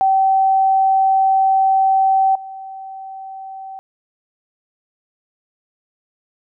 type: tone with level steps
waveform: sine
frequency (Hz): 770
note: G5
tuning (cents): -31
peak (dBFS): -11 / -29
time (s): 0.01-3.79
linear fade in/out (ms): 0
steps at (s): 2.35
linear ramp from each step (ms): 5
effects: none